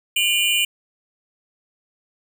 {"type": "tone cluster", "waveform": "square", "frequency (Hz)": [2424, 2805, 3000], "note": ["D#7", "F7", "F#7"], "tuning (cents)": [-46, 7, 23], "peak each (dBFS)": -22, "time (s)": [0.16, 0.65], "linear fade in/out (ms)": 5, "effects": []}